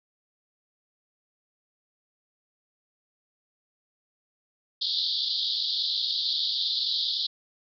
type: band-pass noise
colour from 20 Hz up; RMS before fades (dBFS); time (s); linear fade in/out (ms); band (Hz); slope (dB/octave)
pink; -28; 4.81-7.27; 10; 3400 to 4800; 96
effects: none